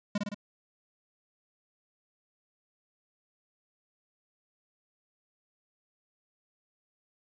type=tone with echo; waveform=square; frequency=205.1 Hz; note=G#3; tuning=21 cents flat; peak=-27 dBFS; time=0.15-0.18 s; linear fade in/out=5 ms; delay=55 ms; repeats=3; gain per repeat=-3 dB; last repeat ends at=0.345 s; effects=resampled to 16000 Hz